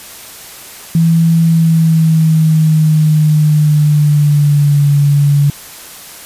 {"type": "tone with pitch glide", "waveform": "sine", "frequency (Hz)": [164.81, 143.48], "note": ["E3", "D3"], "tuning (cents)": [0, -40], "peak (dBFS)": -6, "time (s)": [0.95, 5.5], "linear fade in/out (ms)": 2, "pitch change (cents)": -240, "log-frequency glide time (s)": [1.41, 4.88], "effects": ["white hiss -32 dBFS RMS until 6.25 s", "resampled to 32000 Hz"]}